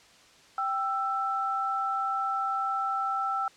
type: tone pair together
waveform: sine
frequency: 783.1 / 1329 Hz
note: G5 / E6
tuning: -2 / +14 cents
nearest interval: major sixth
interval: 916 cents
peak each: -31 / -28 dBFS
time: 0.58-3.48 s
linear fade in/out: 2 ms
effects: white hiss -56 dBFS RMS until 3.56 s + low-pass 6000 Hz 12 dB/octave